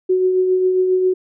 sine tone with tremolo, 370.4 Hz, F#4, 2 cents sharp, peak -11 dBFS, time 0.09-1.14 s, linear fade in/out 10 ms, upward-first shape triangle, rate 7.4 Hz, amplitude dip 40%, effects none

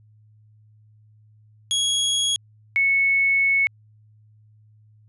sawtooth / sine tone pair in turn, 3322 / 2205 Hz, G#7 / C#7, 0 / -10 cents, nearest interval perfect fifth, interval 710 cents, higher first, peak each -16 dBFS, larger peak neither, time 1.71-2.36 / 2.76-3.67 s, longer second, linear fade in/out 0 ms, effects added 107 Hz sine -51 dBFS peak until 5.08 s + resampled to 24000 Hz

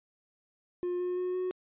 triangle tone with pitch steps, 355.8 / 359.5 / 363.3 / 367.1 Hz, F4 / F#4 / F#4 / F#4, +32 / -50 / -32 / -14 cents, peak -27 dBFS, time 0.83-1.51 s, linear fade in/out 0 ms, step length 170 ms, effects tanh soft clip ceiling -23 dBFS + resampled to 8000 Hz

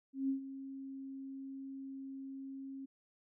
sine tone with ADSR envelope, 269.9 Hz, C#4, 46 cents flat, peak -30 dBFS, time 0.13-2.86 s, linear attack 160 ms, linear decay 110 ms, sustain -13 dB, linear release 13 ms, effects none

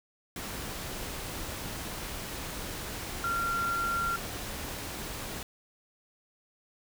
sine tone in noise, 1378 Hz, F6, 24 cents flat, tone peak -28 dBFS, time 3.24-4.16 s, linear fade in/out 2 ms, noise pink, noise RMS -38 dBFS, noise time 0.36-5.43 s, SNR +7 dB, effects none

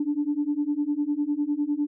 sine beating tone pair, 287.6 / 297.5 Hz, D4 / D4, -36 / +22 cents, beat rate 9.9 Hz, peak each -26 / -25 dBFS, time 0-1.87 s, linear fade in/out 5 ms, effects tanh soft clip ceiling -16 dBFS

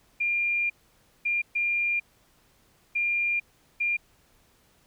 sine tone bursts at uneven times, 2400 Hz, D7, 37 cents sharp, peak -23 dBFS, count 5, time 0.2-0.7 / 1.25-1.42 / 1.55-2 / 2.95-3.4 / 3.8-3.97 s, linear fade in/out 10 ms, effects pink hiss -63 dBFS RMS until 4.86 s

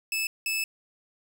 sawtooth tone bursts at uneven times, 2615 Hz, E7, 15 cents flat, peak -23 dBFS, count 2, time 0.12-0.27 / 0.46-0.64 s, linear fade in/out 2 ms, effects 9-bit

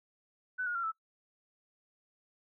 sine tone with pitch steps, 1500 / 1435.6 / 1373.9 / 1314.9 Hz, F#6 / F6 / F6 / E6, +23 / +47 / -29 / -5 cents, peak -31 dBFS, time 0.58-0.92 s, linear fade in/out 20 ms, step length 85 ms, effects noise-tail reverb RT60 0.1 s tail -19 dB re dry

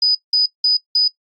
sine tone bursts, 4978 Hz, D#8, in tune, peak -11 dBFS, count 4, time 0.02-1.08 s, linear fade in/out 5 ms, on 130 ms, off 180 ms, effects noise-tail reverb RT60 0.1 s tail -20 dB re dry + AAC 64 kbps

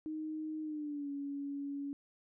sine tone with pitch glide, 311.1 to 282 Hz, D#4 to C#4, 0 to +30 cents, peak -37 dBFS, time 0.06-1.93 s, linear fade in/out 0 ms, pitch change -170 cents, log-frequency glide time 0.62-1.1 s, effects none

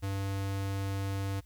square tone, 98 Hz, G2, in tune, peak -32 dBFS, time 0.02-1.41 s, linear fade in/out 20 ms, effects added 60 Hz sine -54 dBFS peak until 1.45 s + white hiss -69 dBFS RMS until 1.45 s

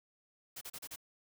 white noise bursts, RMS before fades -45 dBFS, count 5, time 0.56-0.961 s, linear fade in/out 10 ms, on 53 ms, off 34 ms, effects none

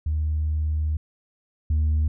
sine tone pair in turn, 76.9 / 76.9 Hz, D#2 / D#2, -20 / -20 cents, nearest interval unison, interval 0 cents, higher neither, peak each -20 / -16 dBFS, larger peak second, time 0.06-0.97 / 1.7-2.08 s, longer first, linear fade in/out 5 ms, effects tanh soft clip ceiling -17 dBFS

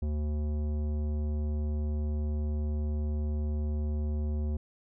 sine tone with tanh clipping, 75 Hz, D2, 37 cents sharp, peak -30 dBFS, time 0.02-4.57 s, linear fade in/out 5 ms, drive 14 dB, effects none

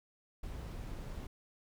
brown noise, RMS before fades -43 dBFS, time 0.43-1.27 s, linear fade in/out 5 ms, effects none

